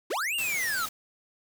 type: linear two-way sweep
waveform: square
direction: up then down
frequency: 262.8 to 2867 to 1234 Hz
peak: -28 dBFS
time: 0.1-0.86 s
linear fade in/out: 10 ms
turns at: 0.35 s
type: noise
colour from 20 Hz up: white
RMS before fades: -37 dBFS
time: 0.38-0.89 s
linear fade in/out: 5 ms
effects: none